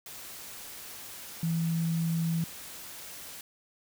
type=tone in noise; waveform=sine; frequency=165.3 Hz; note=E3; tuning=5 cents sharp; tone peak=-26 dBFS; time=1.43-2.44 s; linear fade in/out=2 ms; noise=white; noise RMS=-44 dBFS; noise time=0.06-3.41 s; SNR=+15 dB; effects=none